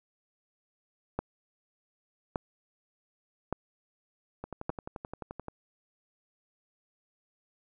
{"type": "two click trains", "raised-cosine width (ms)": 1, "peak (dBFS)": [-24, -16], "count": [13, 4], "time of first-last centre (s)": [[4.44, 5.483], [1.19, 4.695]], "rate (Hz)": [11.5, 0.856], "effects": []}